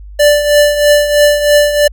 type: tone with tremolo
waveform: square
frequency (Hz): 587.3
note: D5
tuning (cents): 0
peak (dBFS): -4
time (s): 0.19-1.88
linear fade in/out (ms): 10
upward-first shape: triangle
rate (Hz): 3.1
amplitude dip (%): 70
effects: added 50 Hz sine -28 dBFS peak until 1.92 s